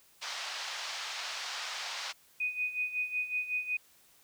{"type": "band-pass noise", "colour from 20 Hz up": "white", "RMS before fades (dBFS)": -39, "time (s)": [0.21, 2.13], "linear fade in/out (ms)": 20, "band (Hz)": [680, 5400], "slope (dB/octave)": 24}
{"type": "tone with tremolo", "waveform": "sine", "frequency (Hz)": 2489, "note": "D#7", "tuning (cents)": 0, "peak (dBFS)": -28, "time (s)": [2.4, 3.77], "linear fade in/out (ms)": 5, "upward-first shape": "sine", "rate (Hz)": 5.4, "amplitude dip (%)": 75}
{"effects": ["white hiss -63 dBFS RMS until 4.23 s"]}